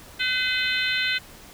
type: harmonic tone with a mistuned harmonic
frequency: 510 Hz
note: C5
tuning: 44 cents flat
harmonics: 3 / 4 / 5 / 6 / 7 / 8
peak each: -27 / -28 / -29 / -30 / -30 / -31 dBFS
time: 0.19-1.19 s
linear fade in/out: 20 ms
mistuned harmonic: 3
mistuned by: -15 cents
effects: pink hiss -46 dBFS RMS until 1.53 s